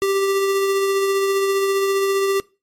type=tone with tremolo; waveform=square; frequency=392 Hz; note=G4; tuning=in tune; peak=-16 dBFS; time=0.02-2.4 s; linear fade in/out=0 ms; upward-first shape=triangle; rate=15 Hz; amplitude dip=30%; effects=noise-tail reverb RT60 0.3 s tail -22 dB re dry + MP3 64 kbps